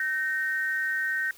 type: tone pair together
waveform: sine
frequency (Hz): 1539 / 1853.4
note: G6 / A#6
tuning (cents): -32 / -10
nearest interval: minor third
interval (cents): 322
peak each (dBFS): -28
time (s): 0-1.31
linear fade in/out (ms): 2
effects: white hiss -52 dBFS RMS until 1.37 s